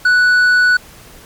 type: tone with tanh clipping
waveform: sine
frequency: 1480 Hz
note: F#6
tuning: in tune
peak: -9 dBFS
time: 0.05-0.77 s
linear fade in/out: 5 ms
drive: 6 dB
effects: pink hiss -40 dBFS RMS until 1.25 s + MP3 96 kbps